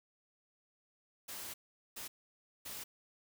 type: noise bursts at uneven times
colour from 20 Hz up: white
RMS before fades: -45 dBFS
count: 3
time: 1.28-1.54 / 1.96-2.08 / 2.65-2.84 s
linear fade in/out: 10 ms
effects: none